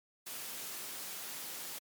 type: noise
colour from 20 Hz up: white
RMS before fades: -43 dBFS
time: 0.26-1.79 s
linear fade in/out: 10 ms
effects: high-pass 150 Hz 12 dB/octave + MP3 96 kbps